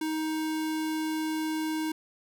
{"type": "tone", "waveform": "square", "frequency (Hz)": 314, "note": "D#4", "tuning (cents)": 16, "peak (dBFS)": -29, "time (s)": [0.01, 1.92], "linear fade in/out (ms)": 5, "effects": []}